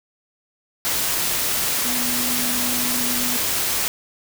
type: tone in noise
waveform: sine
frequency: 245.7 Hz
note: B3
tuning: 9 cents flat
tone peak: -28 dBFS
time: 1.85-3.37 s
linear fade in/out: 0 ms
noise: white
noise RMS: -22 dBFS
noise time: 0.85-3.88 s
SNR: -9 dB
effects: none